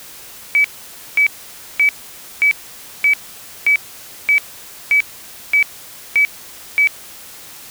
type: tone bursts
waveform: sine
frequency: 2289 Hz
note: D7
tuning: 45 cents flat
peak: -9 dBFS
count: 11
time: 0.55-6.873 s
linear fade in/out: 0 ms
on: 93 ms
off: 530 ms
effects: white hiss -37 dBFS RMS until 7.7 s